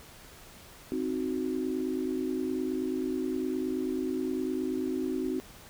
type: chord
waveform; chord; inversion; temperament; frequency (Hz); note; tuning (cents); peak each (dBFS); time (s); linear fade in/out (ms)
sine; C diminished; none; equal; 261.6 / 311.1 / 370; C4 / Eb4 / Gb4; 0 / 0 / 0; -32 / -34 / -33; 0.92-5.4; 0
effects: pink hiss -51 dBFS RMS until 5.69 s